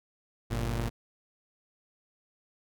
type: tone pair together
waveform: sawtooth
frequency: 48.81 / 116.1 Hz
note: G1 / A#2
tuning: -7 / -7 cents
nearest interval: octave + minor third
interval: 1500 cents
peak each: -28 dBFS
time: 0.5-0.9 s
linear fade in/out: 20 ms
effects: none